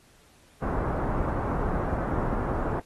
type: low-pass noise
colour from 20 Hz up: pink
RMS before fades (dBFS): -28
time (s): 0.62-2.8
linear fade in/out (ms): 5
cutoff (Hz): 1300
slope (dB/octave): 24
effects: pink hiss -59 dBFS RMS until 2.85 s + AAC 32 kbps